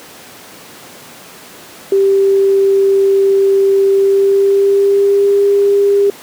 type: tone with pitch glide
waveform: sine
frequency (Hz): 392 to 401.6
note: G4 to G4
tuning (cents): 0 to +42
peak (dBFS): -7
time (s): 1.92-6.1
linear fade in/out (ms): 2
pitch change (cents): +42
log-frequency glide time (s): 3.92-5.43
effects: pink hiss -35 dBFS RMS until 6.22 s + high-pass 200 Hz 12 dB/octave